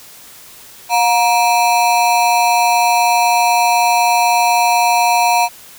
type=ring-modulated tone; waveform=square; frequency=830 Hz; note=G#5; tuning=1 cent flat; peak=-8 dBFS; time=0.89-5.49 s; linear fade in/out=50 ms; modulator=114 Hz; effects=white hiss -39 dBFS RMS until 5.78 s